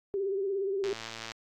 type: tone with vibrato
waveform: sine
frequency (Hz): 392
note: G4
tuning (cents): 0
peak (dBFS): -28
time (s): 0.14-0.93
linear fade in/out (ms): 0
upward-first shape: sine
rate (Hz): 17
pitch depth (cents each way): 59
type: click train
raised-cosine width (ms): 0.2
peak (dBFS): -22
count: 55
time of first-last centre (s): 0.84-1.318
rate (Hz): 113
effects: AAC 64 kbps